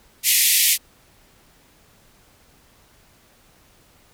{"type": "band-pass noise", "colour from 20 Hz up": "white", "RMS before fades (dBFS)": -17, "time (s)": [0.23, 0.78], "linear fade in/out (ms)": 50, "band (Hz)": [1900, 15000], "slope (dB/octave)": 96, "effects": ["pink hiss -55 dBFS RMS until 4.13 s"]}